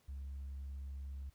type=tone; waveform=sine; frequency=68.5 Hz; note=C#2; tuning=20 cents flat; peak=-40 dBFS; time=0.08-1.3 s; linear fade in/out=10 ms; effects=tanh soft clip ceiling -40 dBFS + pink hiss -73 dBFS RMS until 1.34 s